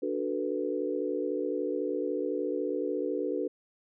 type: chord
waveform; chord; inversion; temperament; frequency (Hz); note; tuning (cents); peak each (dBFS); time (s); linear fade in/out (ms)
sine; B minor seventh; first; equal; 293.7 / 370 / 440 / 493.9; D4 / F#4 / A4 / B4; 0 / 0 / 0 / 0; -34; 0.02-3.48; 10
effects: none